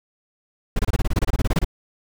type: noise bursts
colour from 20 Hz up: brown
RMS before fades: -18 dBFS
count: 16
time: 0.76-1.647 s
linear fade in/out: 5 ms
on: 32 ms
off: 25 ms
effects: none

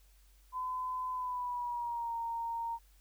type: tone with pitch glide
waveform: sine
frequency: 1015 to 925.4 Hz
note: B5 to A#5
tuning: +47 to -13 cents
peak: -34 dBFS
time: 0.52-2.79 s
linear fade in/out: 50 ms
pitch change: -160 cents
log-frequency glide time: 1.12-2.15 s
effects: added 48 Hz sine -60 dBFS peak until 3 s + white hiss -69 dBFS RMS until 3 s

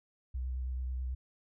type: tone with vibrato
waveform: sine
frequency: 63.5 Hz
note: B1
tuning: 49 cents sharp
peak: -33 dBFS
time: 0.34-1.15 s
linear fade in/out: 10 ms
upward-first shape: sine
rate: 9.2 Hz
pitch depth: 23 cents each way
effects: none

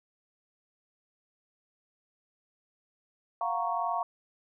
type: chord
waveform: sine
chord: Gb major seventh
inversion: third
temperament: equal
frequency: 698.5 / 740 / 932.3 / 1108.7 Hz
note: F5 / Gb5 / Bb5 / Db6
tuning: 0 / 0 / 0 / 0 cents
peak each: -32 / -37 / -33 / -33 dBFS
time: 3.41-4.03 s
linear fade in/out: 2 ms
effects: none

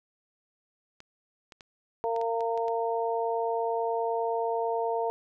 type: clicks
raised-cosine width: 0.2 ms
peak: -29 dBFS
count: 8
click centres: 1.004 / 1.522 / 1.608 / 2.163 / 2.214 / 2.407 / 2.576 / 2.682 s
type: harmonic tone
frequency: 229.4 Hz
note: A#3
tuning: 28 cents flat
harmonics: 2 / 3 / 4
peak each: -29 / -31 / -32 dBFS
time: 2.04-5.1 s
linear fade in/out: 0 ms
effects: none

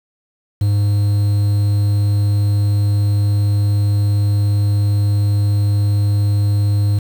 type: tone with quantisation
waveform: triangle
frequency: 102.2 Hz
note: G#2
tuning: 27 cents flat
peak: -10 dBFS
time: 0.61-6.99 s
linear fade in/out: 5 ms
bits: 6
effects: none

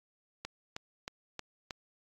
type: click train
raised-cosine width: 0.2 ms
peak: -21 dBFS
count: 5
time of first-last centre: 0.45-1.708 s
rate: 3.18 Hz
effects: AAC 64 kbps

